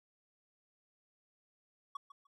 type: tone with echo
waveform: triangle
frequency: 1123 Hz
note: C#6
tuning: 22 cents sharp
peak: -36 dBFS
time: 1.95-1.97 s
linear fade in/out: 5 ms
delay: 150 ms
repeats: 2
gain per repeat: -14 dB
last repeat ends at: 2.27 s
effects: none